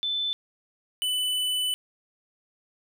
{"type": "tone pair in turn", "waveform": ["sine", "square"], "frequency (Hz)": [3520, 2993], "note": ["A7", "F#7"], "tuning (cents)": [0, 19], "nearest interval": "minor third", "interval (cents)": 281, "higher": "first", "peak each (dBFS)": -25, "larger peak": "neither", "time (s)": [[0.03, 0.33], [1.02, 1.74]], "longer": "second", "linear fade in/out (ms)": 0, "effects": []}